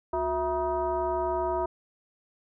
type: tone with frequency modulation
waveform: sine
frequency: 659.3 Hz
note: E5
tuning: in tune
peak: -25 dBFS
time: 0.13-1.66 s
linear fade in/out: 5 ms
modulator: 296 Hz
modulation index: 1.4
effects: none